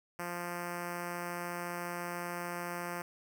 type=tone with notch filter; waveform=5% pulse; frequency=174.61 Hz; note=F3; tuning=in tune; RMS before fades=-39 dBFS; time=0.19-3.02 s; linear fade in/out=2 ms; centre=4000 Hz; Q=0.92; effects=none